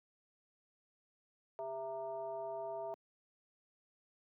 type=tone with frequency modulation; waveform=sine; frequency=663 Hz; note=E5; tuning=10 cents sharp; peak=-39 dBFS; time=1.59-2.94 s; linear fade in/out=0 ms; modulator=262 Hz; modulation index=0.89; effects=high-pass 200 Hz 12 dB/octave